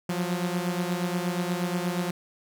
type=beating tone pair; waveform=sawtooth; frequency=174.61 / 183.01 Hz; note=F3 / F#3; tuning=0 / -19 cents; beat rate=8.4 Hz; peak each=-24 / -27 dBFS; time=0.09-2.11 s; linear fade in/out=5 ms; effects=none